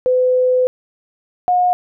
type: tone pair in turn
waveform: sine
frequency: 506 / 720.8 Hz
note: B4 / F#5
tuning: +42 / -45 cents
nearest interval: tritone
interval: 613 cents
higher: second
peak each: -11 dBFS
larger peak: neither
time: 0.06-0.67 / 1.48-1.73 s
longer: first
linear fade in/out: 0 ms
effects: none